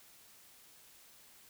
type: silence
effects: white hiss -60 dBFS RMS until 1.49 s